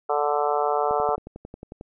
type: harmonic tone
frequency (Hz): 146.83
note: D3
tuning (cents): 0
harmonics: 3 / 4 / 5 / 6 / 7 / 8 / 9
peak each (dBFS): -26 / -28 / -25 / -29 / -32 / -31 / -31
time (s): 0.09-1.16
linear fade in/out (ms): 10
type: click train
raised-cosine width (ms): 2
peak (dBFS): -24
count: 11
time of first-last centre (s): 0.91-1.811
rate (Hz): 11.1
effects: none